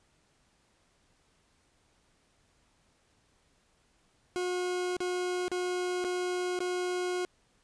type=tone with dropouts; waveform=40% pulse; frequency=360.8 Hz; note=F#4; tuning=44 cents flat; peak=-29 dBFS; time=4.36-7.25 s; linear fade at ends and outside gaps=0 ms; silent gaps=4.967-5.004 / 5.481-5.516 / 6.042-6.047 / 6.59-6.604 s; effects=pink hiss -69 dBFS RMS until 7.63 s + resampled to 22050 Hz